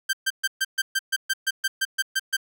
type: tone bursts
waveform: sawtooth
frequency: 1568 Hz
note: G6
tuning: in tune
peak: -17 dBFS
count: 14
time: 0.09-2.368 s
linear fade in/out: 10 ms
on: 42 ms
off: 130 ms
effects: none